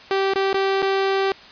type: tone with dropouts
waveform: sawtooth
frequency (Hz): 388.7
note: G4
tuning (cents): -15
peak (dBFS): -14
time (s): 0.11-1.32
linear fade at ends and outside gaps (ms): 1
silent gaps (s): 0.336-0.358 / 0.53-0.543 / 0.82-0.826
effects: white hiss -43 dBFS RMS until 1.51 s + resampled to 11025 Hz